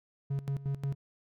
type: tone with tremolo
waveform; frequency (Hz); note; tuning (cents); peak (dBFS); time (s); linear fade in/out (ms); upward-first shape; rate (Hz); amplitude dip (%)
triangle; 138.59; C#3; 0; -27; 0.3-0.95; 10; square; 5.6; 80
effects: none